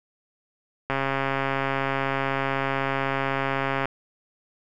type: click train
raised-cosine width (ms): 0.5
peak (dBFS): -10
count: 403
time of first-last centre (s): 0.9-3.856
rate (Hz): 136
effects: none